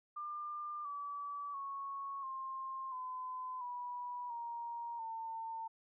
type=tone with pitch steps; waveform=sine; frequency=1197 / 1149.6 / 1104 / 1060.3 / 1018.2 / 977.9 / 939.1 / 901.9 Hz; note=D6 / D6 / C#6 / C6 / C6 / B5 / A#5 / A5; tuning=+33 / -37 / -7 / +23 / -47 / -17 / +13 / +43 cents; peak=-40 dBFS; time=0.16-5.68 s; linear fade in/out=10 ms; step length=690 ms; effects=none